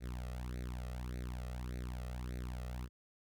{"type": "tone with flanger", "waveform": "sawtooth", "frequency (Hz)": 61.74, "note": "B1", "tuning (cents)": 0, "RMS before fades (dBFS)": -42, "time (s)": [0, 2.89], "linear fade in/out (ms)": 50, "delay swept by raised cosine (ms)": [0.48, 1.58], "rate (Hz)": 1.7, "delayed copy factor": 1, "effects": []}